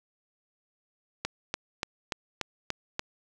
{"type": "click train", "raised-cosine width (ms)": 0.2, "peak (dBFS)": -12, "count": 7, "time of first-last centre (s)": [1.25, 2.994], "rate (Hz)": 3.44, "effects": []}